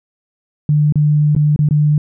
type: tone with dropouts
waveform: sine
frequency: 149.3 Hz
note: D3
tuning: 29 cents sharp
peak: -9 dBFS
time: 0.69-1.98 s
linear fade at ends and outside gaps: 2 ms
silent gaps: 0.924-0.956 / 1.351-1.363 / 1.562-1.59 / 1.688-1.709 s
effects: none